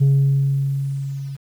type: tone with level ramp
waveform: sine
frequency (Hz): 137.9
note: C#3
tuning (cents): -9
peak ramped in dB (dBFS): -8 to -27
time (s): 0-1.37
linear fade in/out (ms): 20
effects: tanh soft clip ceiling -10 dBFS + 8-bit